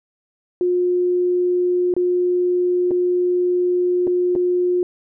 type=tone with dropouts; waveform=sine; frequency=357.9 Hz; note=F4; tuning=42 cents sharp; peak=-15 dBFS; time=0.61-4.83 s; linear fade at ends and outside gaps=1 ms; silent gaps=1.939-1.965 / 2.909-2.914 / 4.07-4.075 / 4.353-4.36 s; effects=none